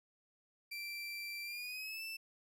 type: tone with pitch glide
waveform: 30% pulse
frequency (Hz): 2349 to 2652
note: D7 to E7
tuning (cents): 0 to +10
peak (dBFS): -39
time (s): 0.71-2.17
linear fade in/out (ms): 10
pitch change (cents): +210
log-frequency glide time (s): 1.43-2.03
effects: none